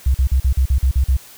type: tone bursts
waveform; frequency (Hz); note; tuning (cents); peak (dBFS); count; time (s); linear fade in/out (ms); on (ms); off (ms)
sine; 65.41; C2; 0; -11; 9; 0.06-1.168; 5; 84; 44
effects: white hiss -42 dBFS RMS until 1.37 s